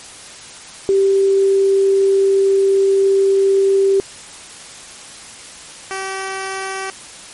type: tone pair in turn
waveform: sine / 10% pulse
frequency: 390.7 / 384.4 Hz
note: G4 / G4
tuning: -6 / -34 cents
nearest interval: unison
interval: 28 cents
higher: first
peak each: -10 / -14 dBFS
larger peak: first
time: 0.89-4 / 5.91-6.9 s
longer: first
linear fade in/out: 0 ms
effects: white hiss -36 dBFS RMS until 7.33 s + MP3 48 kbps